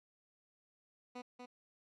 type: tone with echo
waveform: 15% pulse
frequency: 247.6 Hz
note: B3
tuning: 5 cents sharp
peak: -38 dBFS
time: 1.15-1.22 s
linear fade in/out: 10 ms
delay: 240 ms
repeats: 1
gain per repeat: -4 dB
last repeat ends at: 1.46 s
effects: low-pass 5000 Hz 12 dB/octave + AAC 48 kbps